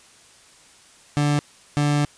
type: tone pair in turn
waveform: 30% pulse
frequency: 146.3 / 146.3 Hz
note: D3 / D3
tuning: -6 / -6 cents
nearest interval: unison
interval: 0 cents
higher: neither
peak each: -15 dBFS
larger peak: neither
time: 1.17-1.39 / 1.77-2.05 s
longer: second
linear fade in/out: 0 ms
effects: white hiss -51 dBFS RMS until 2.17 s + resampled to 22050 Hz